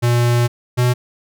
square tone pair in turn, 120 / 123.59 Hz, B2 / B2, -49 / +2 cents, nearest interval minor second, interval 51 cents, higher second, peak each -13 dBFS, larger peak neither, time 0.02-0.48 / 0.77-0.94 s, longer first, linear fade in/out 20 ms, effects none

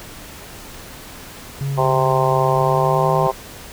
triangle tone with pitch glide, 138.59 to 151.13 Hz, C#3 to D3, 0 to +50 cents, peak -18 dBFS, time 1.61-3.27 s, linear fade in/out 0 ms, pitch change +150 cents, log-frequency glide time 2.48-3.12 s
harmonic tone, 130.81 Hz, C3, in tune, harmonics 3 / 4 / 5 / 6 / 7 / 8, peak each -22 / -22 / -22 / -22 / -22 / -22 dBFS, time 1.77-3.32 s, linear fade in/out 20 ms
effects pink hiss -37 dBFS RMS until 3.72 s

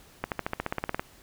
accelerating click train, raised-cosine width 0.5 ms, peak -13 dBFS, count 13, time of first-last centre 0.24-0.995 s, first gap 78 ms, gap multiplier 0.96, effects pink hiss -55 dBFS RMS until 1.22 s

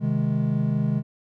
triangle chord, Ab major, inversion first, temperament equal, 130.81 / 155.56 / 207.7 Hz, C3 / Eb3 / Ab3, 0 / 0 / 0 cents, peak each -23 dBFS, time 0-1.03 s, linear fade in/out 50 ms, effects none

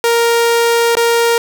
sawtooth tone with dropouts, 466.9 Hz, A#4, 3 cents sharp, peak -6 dBFS, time 0.04-1.38 s, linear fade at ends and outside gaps 1 ms, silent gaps 0.953-0.969 s, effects none

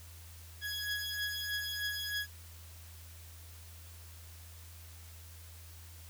20% pulse beating tone pair, 1667 / 1670.2 Hz, G#6 / G#6, +6 / +9 cents, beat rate 3.2 Hz, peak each -35 / -32 dBFS, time 0.61-2.27 s, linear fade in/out 50 ms, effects added 83 Hz sine -50 dBFS peak until 6.09 s + white hiss -56 dBFS RMS until 6.09 s

